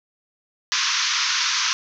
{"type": "band-pass noise", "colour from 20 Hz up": "white", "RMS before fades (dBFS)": -22, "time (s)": [0.72, 1.73], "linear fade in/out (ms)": 0, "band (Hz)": [980, 6400], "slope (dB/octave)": 96, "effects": []}